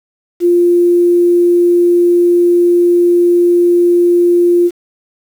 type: tone with quantisation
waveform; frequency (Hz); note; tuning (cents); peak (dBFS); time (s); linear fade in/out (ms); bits
sine; 349.2; F4; 0; -6; 0.4-4.71; 50; 6
effects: none